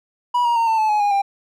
triangle tone with pitch steps, 974 / 946.3 / 919.3 / 893.2 / 867.7 / 843 / 819 / 795.7 Hz, B5 / A#5 / A#5 / A5 / A5 / G#5 / G#5 / G5, -24 / +26 / -24 / +26 / -24 / +26 / -24 / +26 cents, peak -13 dBFS, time 0.34-1.22 s, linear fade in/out 10 ms, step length 110 ms, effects none

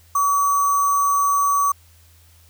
sine tone with sample-and-hold, 1136 Hz, C#6, 42 cents sharp, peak -15 dBFS, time 0.15-1.72 s, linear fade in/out 5 ms, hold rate 7350 Hz, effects added 83 Hz sine -50 dBFS peak until 2.49 s + white hiss -55 dBFS RMS until 2.49 s

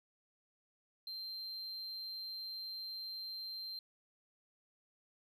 sine tone, 4146 Hz, C8, 17 cents flat, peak -39 dBFS, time 1.07-3.79 s, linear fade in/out 2 ms, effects tanh soft clip ceiling -41 dBFS

